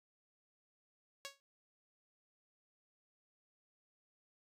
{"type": "tone with exponential decay", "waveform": "5% pulse", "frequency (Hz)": 554.4, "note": "C#5", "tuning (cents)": 0, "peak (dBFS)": -29, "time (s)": [1.25, 1.4], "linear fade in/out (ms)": 0, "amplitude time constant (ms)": 31, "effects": ["resampled to 32000 Hz"]}